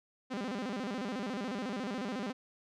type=tone with vibrato; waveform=sawtooth; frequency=227.2 Hz; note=A#3; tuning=44 cents flat; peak=-31 dBFS; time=0.3-2.33 s; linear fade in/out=20 ms; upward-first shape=square; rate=14 Hz; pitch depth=220 cents each way; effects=low-pass 5000 Hz 12 dB/octave